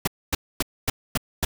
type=noise bursts; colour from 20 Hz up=pink; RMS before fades=-22 dBFS; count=6; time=0.05-1.45 s; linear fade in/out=5 ms; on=25 ms; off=250 ms; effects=none